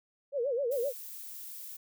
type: tone with vibrato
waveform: sine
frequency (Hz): 516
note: C5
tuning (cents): -24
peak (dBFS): -28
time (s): 0.32-0.93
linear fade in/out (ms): 50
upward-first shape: sine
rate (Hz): 7.7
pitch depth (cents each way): 200
type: noise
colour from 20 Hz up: violet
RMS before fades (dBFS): -44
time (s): 0.71-1.77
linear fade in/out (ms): 10
effects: none